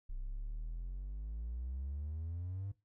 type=exponential sweep; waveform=triangle; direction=up; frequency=31 to 100.8 Hz; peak=-36 dBFS; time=0.09-2.72 s; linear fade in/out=10 ms; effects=noise-tail reverb RT60 0.2 s tail -17 dB re dry + tanh soft clip ceiling -32 dBFS